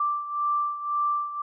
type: beating tone pair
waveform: sine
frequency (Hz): 1174.7 / 1176.6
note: D6 / D6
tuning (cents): 0 / +3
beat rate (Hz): 1.9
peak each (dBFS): -25 / -30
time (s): 0-1.42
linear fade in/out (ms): 5
effects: none